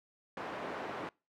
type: band-pass noise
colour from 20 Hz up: pink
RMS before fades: -41 dBFS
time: 0.37-1.09 s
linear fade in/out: 2 ms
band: 310 to 1600 Hz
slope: 12 dB/octave
effects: noise-tail reverb RT60 0.3 s tail -25 dB re dry